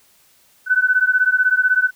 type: beating tone pair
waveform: sine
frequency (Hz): 1497 / 1513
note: F#6 / F#6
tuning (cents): +20 / +38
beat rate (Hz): 16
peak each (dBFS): -16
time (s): 0.66-1.91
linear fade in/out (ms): 50
effects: white hiss -55 dBFS RMS until 1.95 s